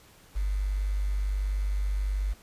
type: tone with quantisation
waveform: sine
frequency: 49.31 Hz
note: G1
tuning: 11 cents sharp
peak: -25 dBFS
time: 0.35-2.34 s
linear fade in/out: 20 ms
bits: 8
effects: pink hiss -56 dBFS RMS until 2.42 s + resampled to 32000 Hz